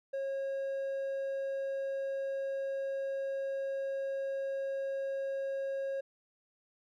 sine tone with hard clipping, 544 Hz, C#5, 33 cents flat, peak -34 dBFS, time 0.13-6.01 s, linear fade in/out 10 ms, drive 3 dB, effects none

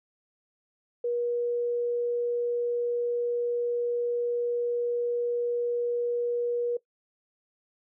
sine tone, 479.5 Hz, A#4, 49 cents sharp, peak -25 dBFS, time 1.04-6.77 s, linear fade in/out 5 ms, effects noise-tail reverb RT60 0.1 s tail -19 dB re dry

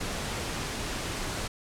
pink noise, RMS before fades -33 dBFS, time 0-1.48 s, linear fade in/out 10 ms, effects low-pass 9000 Hz 12 dB/octave

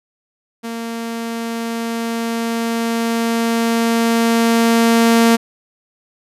sawtooth tone with level ramp, 230.2 Hz, A#3, 22 cents flat, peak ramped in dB -20 to -5 dBFS, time 0.63-5.37 s, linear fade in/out 20 ms, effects resampled to 32000 Hz

